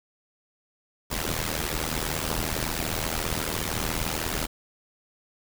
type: noise with amplitude modulation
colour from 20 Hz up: pink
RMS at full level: -25 dBFS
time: 1.1-4.47 s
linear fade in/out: 20 ms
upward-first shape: sine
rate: 80 Hz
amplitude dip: 90%
effects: none